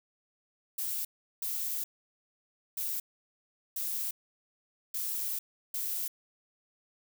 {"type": "noise bursts at uneven times", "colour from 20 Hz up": "violet", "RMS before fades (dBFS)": -34, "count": 6, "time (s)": [[0.78, 1.05], [1.42, 1.84], [2.77, 3], [3.76, 4.11], [4.94, 5.39], [5.74, 6.08]], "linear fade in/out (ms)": 5, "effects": []}